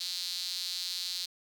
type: tone with high-pass filter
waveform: sawtooth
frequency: 179.4 Hz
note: F3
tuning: 47 cents sharp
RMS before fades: -36 dBFS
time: 0-1.26 s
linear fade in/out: 10 ms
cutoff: 4200 Hz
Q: 5.6
effects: none